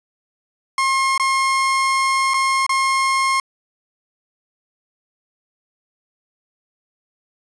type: tone with dropouts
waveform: 30% pulse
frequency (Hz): 1071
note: C6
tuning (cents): +40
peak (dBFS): -13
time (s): 0.78-3.4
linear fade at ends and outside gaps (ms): 2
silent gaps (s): 1.178-1.197 / 2.337-2.341 / 2.665-2.693
effects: resampled to 22050 Hz